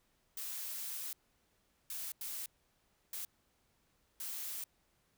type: noise bursts at uneven times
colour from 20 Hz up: blue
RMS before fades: -42 dBFS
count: 5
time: 0.37-1.13 / 1.9-2.12 / 2.21-2.46 / 3.13-3.25 / 4.2-4.64 s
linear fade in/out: 2 ms
effects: pink hiss -75 dBFS RMS until 5.17 s